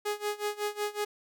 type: tone with tremolo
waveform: sawtooth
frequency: 416.3 Hz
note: G#4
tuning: 4 cents sharp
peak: -24 dBFS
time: 0.05-1.05 s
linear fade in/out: 10 ms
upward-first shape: sine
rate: 5.4 Hz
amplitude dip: 90%
effects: none